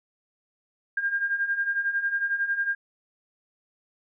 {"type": "beating tone pair", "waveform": "sine", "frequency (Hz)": [1600, 1611], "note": ["G6", "G6"], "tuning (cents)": [35, 47], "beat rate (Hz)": 11, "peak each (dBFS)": [-30, -25], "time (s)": [0.97, 2.75], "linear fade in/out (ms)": 5, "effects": []}